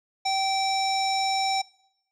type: tone with low-pass filter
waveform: square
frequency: 774 Hz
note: G5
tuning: 22 cents flat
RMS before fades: -25 dBFS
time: 0.25-1.62 s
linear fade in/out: 10 ms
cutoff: 5700 Hz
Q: 4.2
effects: noise-tail reverb RT60 0.8 s tail -23 dB re dry